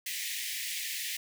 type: high-pass noise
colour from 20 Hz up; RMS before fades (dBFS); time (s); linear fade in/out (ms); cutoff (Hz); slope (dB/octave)
pink; -36; 0.06-1.17; 5; 1800; 96
effects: none

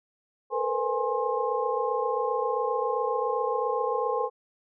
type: tone cluster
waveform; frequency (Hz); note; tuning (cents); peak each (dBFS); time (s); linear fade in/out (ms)
sine; 446.2 / 481.5 / 509 / 828 / 1063; A4 / B4 / C5 / G#5 / C6; +24 / -44 / -48 / -5 / +27; -31; 0.5-4.3; 50
effects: none

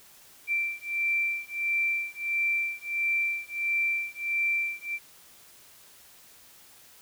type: beating tone pair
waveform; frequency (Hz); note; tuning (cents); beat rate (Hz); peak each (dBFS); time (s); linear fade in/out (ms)
sine; 2348 / 2349.5; D7 / D7; -1 / 0; 1.5; -29; 0.47-4.99; 50
effects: white hiss -54 dBFS RMS until 7.01 s

